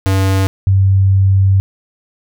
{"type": "tone pair in turn", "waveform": ["square", "sine"], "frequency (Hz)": [96, 96.61], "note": ["G2", "G2"], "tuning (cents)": [-36, -25], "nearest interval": "unison", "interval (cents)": 11, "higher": "second", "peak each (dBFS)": [-11, -7], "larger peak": "second", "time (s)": [[0.06, 0.47], [0.67, 1.6]], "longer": "second", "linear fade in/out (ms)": 0, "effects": []}